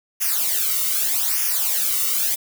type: noise with flanger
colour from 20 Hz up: blue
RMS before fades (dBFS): -21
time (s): 0.2-2.36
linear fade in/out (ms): 20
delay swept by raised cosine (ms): 0.24 to 1.23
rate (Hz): 0.82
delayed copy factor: -0.85
effects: none